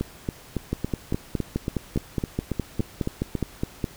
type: two click trains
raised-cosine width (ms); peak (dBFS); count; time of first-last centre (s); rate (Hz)
3; -12 / -11; 13 / 16; 0.01-3.353 / 0.73-3.842; 3.59 / 4.82
effects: pink hiss -47 dBFS RMS until 3.96 s